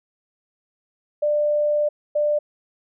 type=tone bursts at uneven times; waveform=sine; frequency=594 Hz; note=D5; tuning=20 cents sharp; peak=-17 dBFS; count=2; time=1.22-1.89 / 2.15-2.39 s; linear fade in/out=10 ms; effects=none